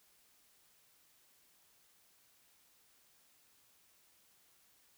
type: silence
effects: white hiss -69 dBFS RMS until 4.97 s